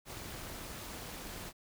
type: noise with amplitude modulation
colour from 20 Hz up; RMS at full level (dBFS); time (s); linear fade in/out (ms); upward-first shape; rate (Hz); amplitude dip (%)
pink; -42; 0.05-1.53; 50; sine; 264; 60
effects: none